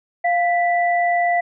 sine tone pair together, 699 / 1977.1 Hz, F5 / B6, +1 / +1 cents, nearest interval octave + tritone, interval 1800 cents, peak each -16 / -22 dBFS, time 0.24-1.41 s, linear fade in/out 10 ms, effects none

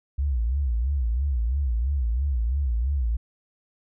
sine tone with vibrato, 63.5 Hz, B1, 49 cents sharp, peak -21 dBFS, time 0.18-3.17 s, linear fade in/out 10 ms, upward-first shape sine, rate 3 Hz, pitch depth 220 cents each way, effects none

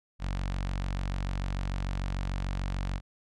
sawtooth tone with notch filter, 46.78 Hz, F#1, 20 cents sharp, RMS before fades -32 dBFS, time 0.19-3.01 s, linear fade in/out 50 ms, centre 390 Hz, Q 1, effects low-pass 6000 Hz 12 dB/octave

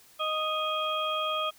harmonic tone with a mistuned harmonic, 622.3 Hz, D#5, in tune, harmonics 1 / 2 / 4 / 5, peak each -33 / -30 / -38 / -33 dBFS, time 0.19-1.51 s, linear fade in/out 20 ms, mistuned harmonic 5, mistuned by +76 cents, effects white hiss -57 dBFS RMS until 1.58 s

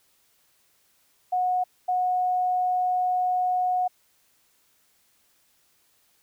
sine tone bursts at uneven times, 730 Hz, F#5, 24 cents flat, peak -21 dBFS, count 2, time 1.32-1.64 / 1.88-3.88 s, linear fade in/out 10 ms, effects white hiss -65 dBFS RMS until 6.22 s

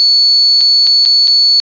sine tone with dropouts, 4435 Hz, C#8, in tune, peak -5 dBFS, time 0-1.6 s, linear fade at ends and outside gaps 0 ms, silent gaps 0.608-0.612 / 0.868-0.872 / 1.052-1.059 / 1.273-1.279 s, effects resampled to 11025 Hz + 7-bit

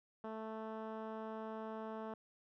10% pulse tone with low-pass filter, 220 Hz, A3, in tune, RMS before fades -45 dBFS, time 0.24-2.14 s, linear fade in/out 2 ms, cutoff 1200 Hz, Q 0.66, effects none

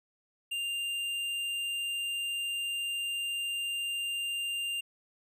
triangle tone with tanh clipping, 2794 Hz, F7, in tune, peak -33 dBFS, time 0.51-4.81 s, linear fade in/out 10 ms, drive 15 dB, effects none

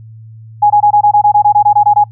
sine tone bursts, 830.6 Hz, G#5, in tune, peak -4 dBFS, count 14, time 0.62-2.041 s, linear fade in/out 10 ms, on 82 ms, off 21 ms, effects noise-tail reverb RT60 0.1 s tail -22 dB re dry + added 111 Hz sine -31 dBFS peak until 2.11 s

